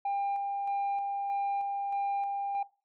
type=tone with tremolo; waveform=sine; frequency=799 Hz; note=G5; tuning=33 cents sharp; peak=-26 dBFS; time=0.05-2.63 s; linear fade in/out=5 ms; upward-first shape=square; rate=1.6 Hz; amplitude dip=35%; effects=noise-tail reverb RT60 0.3 s tail -20 dB re dry + tanh soft clip ceiling -27 dBFS